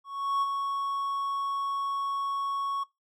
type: tone with ADSR envelope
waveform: triangle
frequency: 1108.7 Hz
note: C#6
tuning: in tune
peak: -21 dBFS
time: 0.04-2.84 s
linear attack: 380 ms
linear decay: 32 ms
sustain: -5 dB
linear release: 12 ms
effects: noise-tail reverb RT60 0.2 s tail -22 dB re dry